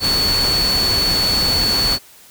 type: tone in noise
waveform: sine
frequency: 4435 Hz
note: C#8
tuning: in tune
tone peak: -15 dBFS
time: 0-1.99 s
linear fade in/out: 50 ms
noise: pink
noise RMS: -22 dBFS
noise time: 0-1.99 s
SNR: +4 dB
effects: white hiss -45 dBFS RMS until 2.3 s